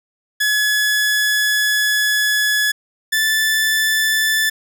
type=tone pair in turn; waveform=sawtooth; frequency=1700 / 1753.9 Hz; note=G#6 / A6; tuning=+40 / -6 cents; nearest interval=minor second; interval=54 cents; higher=second; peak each=-11 dBFS; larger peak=neither; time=0.4-2.72 / 3.12-4.5 s; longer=first; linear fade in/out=10 ms; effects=none